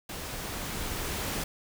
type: noise with level ramp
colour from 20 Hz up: pink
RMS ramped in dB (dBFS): -38 to -32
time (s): 0.09-1.44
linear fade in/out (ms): 5
effects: none